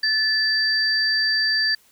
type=tone pair together; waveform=sine; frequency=1746 / 4661 Hz; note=A6 / D8; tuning=-14 / -14 cents; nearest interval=octave + perfect fourth; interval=1700 cents; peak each=-21 / -20 dBFS; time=0.03-1.75 s; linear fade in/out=5 ms; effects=white hiss -57 dBFS RMS until 1.91 s